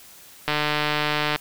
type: click train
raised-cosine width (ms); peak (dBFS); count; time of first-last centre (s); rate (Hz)
0.3; -6; 133; 0.48-1.36; 150
effects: white hiss -47 dBFS RMS until 1.4 s